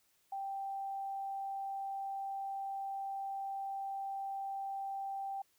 sine tone, 784 Hz, G5, in tune, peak -37 dBFS, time 0.32-5.42 s, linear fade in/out 5 ms, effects white hiss -73 dBFS RMS until 5.58 s

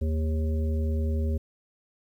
harmonic tone with a mistuned harmonic, 77.78 Hz, D#2, in tune, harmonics 1 / 3 / 5 / 7, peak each -24 / -34 / -38 / -41 dBFS, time 0.01-1.38 s, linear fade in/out 10 ms, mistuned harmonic 5, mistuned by +47 cents, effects 10-bit

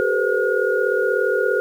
sine tone cluster, 384.5 / 424.8 / 480.1 / 517 / 1436 Hz, G4 / G#4 / B4 / C5 / F6, -33 / +39 / -49 / -21 / +48 cents, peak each -23 dBFS, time 0-1.6 s, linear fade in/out 0 ms, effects 8-bit

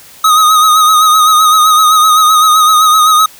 square tone with vibrato, 1255 Hz, D#6, 15 cents sharp, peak -5 dBFS, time 0.24-3.26 s, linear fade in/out 5 ms, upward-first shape sine, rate 7.8 Hz, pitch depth 43 cents each way, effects white hiss -37 dBFS RMS until 3.39 s

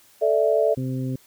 sine chord, A suspended fourth, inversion none, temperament equal, 440 / 587.3 / 659.3 Hz, A4 / D5 / E5, 0 / 0 / 0 cents, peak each -21 dBFS, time 0.21-0.75 s, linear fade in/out 20 ms
harmonic tone, 130 Hz, C3, 11 cents flat, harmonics 1 / 2 / 3 / 4, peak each -26 / -28 / -38 / -40 dBFS, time 0.77-1.16 s, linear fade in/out 5 ms
effects white hiss -55 dBFS RMS until 1.26 s

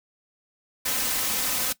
white noise with comb filter, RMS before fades -26 dBFS, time 0.85-1.73 s, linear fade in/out 10 ms, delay 3.9 ms, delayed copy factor +0.5, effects noise-tail reverb RT60 0.1 s tail -18 dB re dry

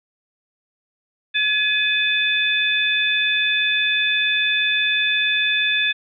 sine tone cluster, 1702 / 2517 / 3514 Hz, G#6 / D#7 / A7, +42 / +19 / -3 cents, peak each -21 dBFS, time 1.34-5.93 s, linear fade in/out 20 ms, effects none

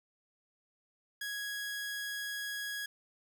sawtooth tone, 1661 Hz, G#6, in tune, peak -33 dBFS, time 1.21-2.86 s, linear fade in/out 5 ms, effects none

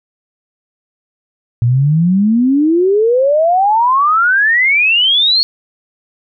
sine exponential sweep, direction up, 114.6 to 4400 Hz, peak -8 dBFS, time 1.62-5.43 s, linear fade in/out 0 ms, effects none

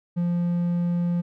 triangle tone, 173.8 Hz, F3, 8 cents flat, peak -19 dBFS, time 0.16-1.22 s, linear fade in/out 20 ms, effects none

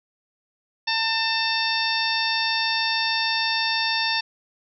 harmonic tone with a mistuned harmonic, 900 Hz, A5, 39 cents sharp, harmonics 1 / 2 / 3 / 4 / 5 / 6, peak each -28 / -28 / -28 / -28 / -28 / -28 dBFS, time 0.87-4.21 s, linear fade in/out 10 ms, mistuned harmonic 3, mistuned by -30 cents, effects none

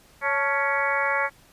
harmonic tone with a mistuned harmonic, 278.5 Hz, C#4, 8 cents sharp, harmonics 2 / 3 / 4 / 5 / 6 / 7 / 8, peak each -29 / -29 / -29 / -29 / -29 / -29 / -29 dBFS, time 0.21-1.3 s, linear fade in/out 50 ms, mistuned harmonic 3, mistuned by +78 cents, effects pink hiss -55 dBFS RMS until 1.52 s + resampled to 32000 Hz

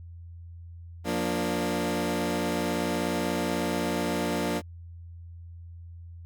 20% pulse chord, Bb major, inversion second, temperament equal with one note detuned, 176.95 / 233.1 / 293.7 Hz, F3 / Bb3 / D4, +23 / 0 / 0 cents, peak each -26 dBFS, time 1.04-4.62 s, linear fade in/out 50 ms, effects added 85 Hz sine -41 dBFS peak until 6.25 s

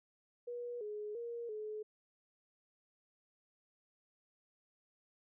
sine tone with pitch steps, 482.6 / 420.3 / 470.6 / 427.7 Hz, B4 / G#4 / A#4 / A4, -40 / +21 / +16 / -49 cents, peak -40 dBFS, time 0.47-1.83 s, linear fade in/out 10 ms, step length 340 ms, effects none

